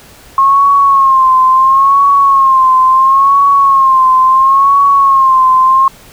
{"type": "tone with vibrato", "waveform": "sine", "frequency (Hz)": 1077, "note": "C6", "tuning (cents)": 50, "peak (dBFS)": -4, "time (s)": [0.38, 5.88], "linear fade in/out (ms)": 2, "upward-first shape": "sine", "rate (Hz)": 0.73, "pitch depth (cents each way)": 68, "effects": ["pink hiss -38 dBFS RMS until 6.12 s"]}